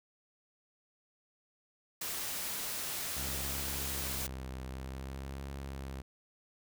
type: noise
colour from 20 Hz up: white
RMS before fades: -38 dBFS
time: 2.01-4.27 s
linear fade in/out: 5 ms
type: tone with vibrato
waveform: sawtooth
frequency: 66.7 Hz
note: C2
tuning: 34 cents sharp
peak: -36 dBFS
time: 3.16-6.02 s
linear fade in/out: 10 ms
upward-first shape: triangle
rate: 0.53 Hz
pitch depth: 52 cents each way
effects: none